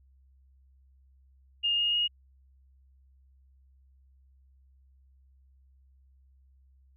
sine tone with pitch steps, 2831 / 2851 / 2871 Hz, F7 / F7 / F7, +23 / +35 / +47 cents, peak -24 dBFS, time 1.63-2.08 s, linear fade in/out 20 ms, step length 150 ms, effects added 66 Hz sine -58 dBFS peak until 6.96 s

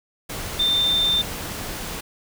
sine tone in noise, 3586 Hz, A7, 32 cents sharp, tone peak -17 dBFS, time 0.59-1.22 s, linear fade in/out 10 ms, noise pink, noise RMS -31 dBFS, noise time 0.29-2.01 s, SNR +11 dB, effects none

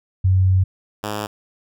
sine / 5% pulse tone pair in turn, 93.7 / 104.81 Hz, F#2 / G#2, +22 / +16 cents, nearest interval major second, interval 194 cents, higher second, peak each -12 / -13 dBFS, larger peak first, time 0.24-0.64 / 1.03-1.27 s, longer first, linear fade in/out 10 ms, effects none

